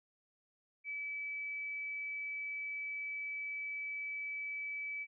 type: tone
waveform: sine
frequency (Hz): 2298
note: D7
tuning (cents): -38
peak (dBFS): -38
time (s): 0.84-5.07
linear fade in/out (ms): 50
effects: none